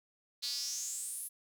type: tone with high-pass filter sweep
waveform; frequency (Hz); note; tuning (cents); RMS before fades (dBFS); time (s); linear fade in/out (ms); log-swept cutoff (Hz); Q
square; 130; C3; -11; -39; 0.42-1.29; 20; 4200 to 11000; 6.1
effects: none